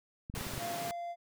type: clicks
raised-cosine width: 5 ms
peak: -30 dBFS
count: 7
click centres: 0.299 / 0.341 / 0.376 / 0.411 / 0.468 / 0.537 / 0.579 s
type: high-pass noise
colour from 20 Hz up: pink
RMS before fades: -41 dBFS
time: 0.35-0.91 s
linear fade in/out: 0 ms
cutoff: 110 Hz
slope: 48 dB/octave
type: tone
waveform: triangle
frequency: 691 Hz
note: F5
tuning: 19 cents flat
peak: -35 dBFS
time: 0.58-1.16 s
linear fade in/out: 50 ms
effects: none